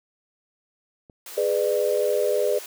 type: click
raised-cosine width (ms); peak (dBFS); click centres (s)
2; -34; 1.098
type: high-pass noise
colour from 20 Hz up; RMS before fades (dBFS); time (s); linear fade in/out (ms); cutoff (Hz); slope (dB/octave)
white; -39; 1.26-2.66; 2; 320; 48
type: chord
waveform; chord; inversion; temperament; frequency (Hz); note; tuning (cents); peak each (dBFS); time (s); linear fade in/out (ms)
sine; G# diminished; none; just; 415.3 / 498.4 / 598; G#4 / B4 / D5; 0 / +16 / +31; -24; 1.37-2.59; 10
effects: none